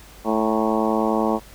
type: harmonic tone with a mistuned harmonic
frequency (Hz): 110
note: A2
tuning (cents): 0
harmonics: 2 / 3 / 4 / 5 / 6 / 7 / 8 / 9 / 10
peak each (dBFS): -23 / -25 / -26 / -27 / -28 / -28 / -29 / -30 / -30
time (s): 0.24-1.4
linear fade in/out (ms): 50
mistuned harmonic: 9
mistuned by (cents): -54
effects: added 50 Hz sine -45 dBFS peak until 1.54 s + pink hiss -46 dBFS RMS until 1.54 s

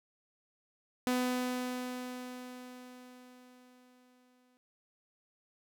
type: tone with exponential decay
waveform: sawtooth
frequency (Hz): 250.5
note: B3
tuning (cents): +25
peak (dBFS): -24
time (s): 1.07-4.57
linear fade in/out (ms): 0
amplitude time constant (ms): 760
effects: none

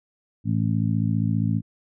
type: harmonic tone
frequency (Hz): 55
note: A1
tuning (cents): 0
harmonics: 2 / 3 / 4 / 5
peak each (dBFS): -23 / -25 / -26 / -31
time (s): 0.44-1.62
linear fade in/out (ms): 50
effects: none

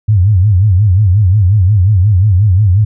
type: tone with vibrato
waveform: sine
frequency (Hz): 98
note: G2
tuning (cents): 0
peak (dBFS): -5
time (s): 0.08-2.85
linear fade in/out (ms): 10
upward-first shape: sine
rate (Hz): 5.6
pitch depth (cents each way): 190
effects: none

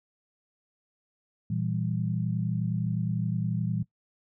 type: chord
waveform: sine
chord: E diminished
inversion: second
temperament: equal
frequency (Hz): 116.54 / 164.81 / 196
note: Bb2 / E3 / G3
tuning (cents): 0 / 0 / 0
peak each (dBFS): -30 / -30 / -33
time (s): 1.5-3.83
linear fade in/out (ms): 5
effects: noise-tail reverb RT60 0.1 s tail -18 dB re dry

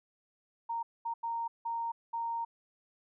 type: tone bursts at uneven times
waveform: sine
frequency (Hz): 926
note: A#5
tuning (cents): -12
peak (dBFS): -32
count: 5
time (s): 0.69-0.83 / 1.05-1.14 / 1.23-1.48 / 1.65-1.92 / 2.13-2.45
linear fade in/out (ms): 10
effects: none

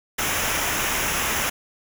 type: noise with comb filter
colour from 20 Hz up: pink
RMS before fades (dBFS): -24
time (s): 0.18-1.5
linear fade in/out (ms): 10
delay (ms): 0.23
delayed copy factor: -0.65
effects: none

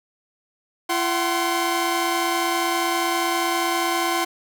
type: tone cluster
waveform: sawtooth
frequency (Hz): 340 / 755 / 1050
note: F4 / F#5 / C6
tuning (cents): -46 / +35 / +6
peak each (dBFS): -21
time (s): 0.89-4.25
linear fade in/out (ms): 10
effects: none

